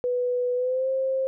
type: tone with pitch glide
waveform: sine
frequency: 493.9 to 529.3 Hz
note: B4 to C5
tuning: 0 to +20 cents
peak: -22 dBFS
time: 0.04-1.27 s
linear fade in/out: 0 ms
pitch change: +120 cents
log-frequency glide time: 0.55-0.89 s
effects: none